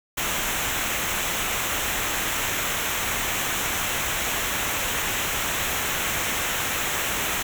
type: noise with comb filter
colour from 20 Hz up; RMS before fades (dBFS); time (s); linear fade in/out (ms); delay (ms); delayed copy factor
pink; -26; 0.17-7.43; 10; 0.21; -0.65
effects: none